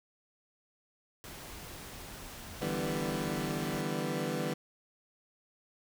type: noise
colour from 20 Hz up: pink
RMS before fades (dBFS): -46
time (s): 1.24-3.81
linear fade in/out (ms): 0
type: chord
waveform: 20% pulse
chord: E minor seventh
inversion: third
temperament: equal with one note detuned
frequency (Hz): 148.11 / 164.81 / 196 / 246.9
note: D3 / E3 / G3 / B3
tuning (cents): +15 / 0 / 0 / 0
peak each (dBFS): -33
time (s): 2.61-4.54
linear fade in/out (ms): 10
effects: none